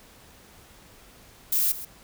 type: noise with echo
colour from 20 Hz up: violet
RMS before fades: -23 dBFS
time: 1.52-1.72 s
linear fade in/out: 5 ms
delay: 130 ms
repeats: 1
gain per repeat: -14 dB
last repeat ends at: 1.85 s
effects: pink hiss -52 dBFS RMS until 2.03 s